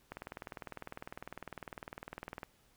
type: click train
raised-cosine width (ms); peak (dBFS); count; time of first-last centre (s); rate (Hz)
0.5; -27; 47; 0.12-2.432; 19.9
effects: pink hiss -69 dBFS RMS until 2.76 s